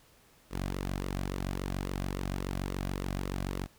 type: tone with flanger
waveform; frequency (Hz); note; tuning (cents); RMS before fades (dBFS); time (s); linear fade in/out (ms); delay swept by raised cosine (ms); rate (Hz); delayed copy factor
sawtooth; 47; F#1; +28; -35; 0.5-3.68; 50; 1.2 to 2.3; 3.6; -0.55
effects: pink hiss -62 dBFS RMS until 3.78 s